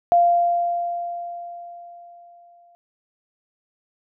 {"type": "tone with exponential decay", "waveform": "sine", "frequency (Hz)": 694, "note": "F5", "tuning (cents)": -11, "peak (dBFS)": -11, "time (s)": [0.12, 2.75], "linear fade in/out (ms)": 0, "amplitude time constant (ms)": 570, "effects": []}